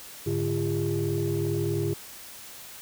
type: tone cluster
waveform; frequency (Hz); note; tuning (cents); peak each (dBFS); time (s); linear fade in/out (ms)
sine; 103.9 / 145.2 / 341.8 / 404.7; G#2 / D3 / F4 / G#4; +1 / -19 / -37 / -45; -29; 0.26-1.94; 10
effects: tanh soft clip ceiling -18 dBFS + white hiss -44 dBFS RMS until 2.81 s